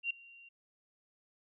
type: tone with ADSR envelope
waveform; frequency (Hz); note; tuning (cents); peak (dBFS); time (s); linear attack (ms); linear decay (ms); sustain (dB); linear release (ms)
sine; 2763; F7; -19; -29; 0.03-0.49; 74; 4; -24; 8
effects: none